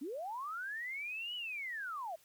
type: linear two-way sweep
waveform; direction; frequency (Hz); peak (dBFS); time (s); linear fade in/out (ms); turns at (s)
sine; up then down; 246.9 to 2990 to 612; -38; 0.01-2.16; 10; 1.35
effects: white hiss -66 dBFS RMS until 2.24 s + MP3 96 kbps